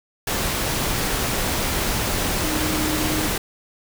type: tone in noise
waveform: sine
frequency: 308.2 Hz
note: D#4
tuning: 16 cents flat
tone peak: -25 dBFS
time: 2.44-3.27 s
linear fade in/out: 5 ms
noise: pink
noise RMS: -23 dBFS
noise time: 0.27-3.38 s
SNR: -5 dB
effects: none